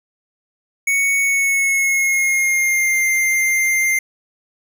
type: tone with pitch glide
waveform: square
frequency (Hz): 2223 to 2098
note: C#7 to C7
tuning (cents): +4 to +4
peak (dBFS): -15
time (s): 0.87-3.99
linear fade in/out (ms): 5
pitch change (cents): -100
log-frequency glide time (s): 1.21-3
effects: none